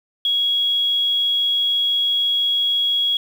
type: tone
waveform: sine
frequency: 3322 Hz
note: G#7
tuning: in tune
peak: -16 dBFS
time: 0.25-3.17 s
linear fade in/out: 2 ms
effects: 7-bit